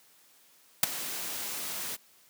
white noise with ADSR envelope, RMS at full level -18 dBFS, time 0.83-1.97 s, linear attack 4 ms, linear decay 12 ms, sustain -18 dB, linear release 26 ms, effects white hiss -61 dBFS RMS until 2.29 s + high-pass 150 Hz 12 dB/octave

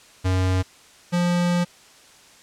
square tone pair in turn, 92.9 / 175.37 Hz, F#2 / F3, +7 / +7 cents, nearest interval major seventh, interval 1100 cents, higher second, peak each -19 dBFS, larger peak neither, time 0.24-0.63 / 1.12-1.65 s, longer second, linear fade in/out 20 ms, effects white hiss -50 dBFS RMS until 2.42 s + low-pass 8000 Hz 12 dB/octave

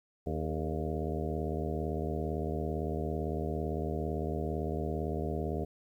harmonic tone with a mistuned harmonic, 77.78 Hz, D#2, in tune, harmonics 1 / 2 / 3 / 4 / 5 / 6 / 7 / 8 / 9, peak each -36 / -38 / -40 / -42 / -39 / -42 / -45 / -44 / -43 dBFS, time 0.26-5.65 s, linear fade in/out 10 ms, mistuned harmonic 5, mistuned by +60 cents, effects 11-bit

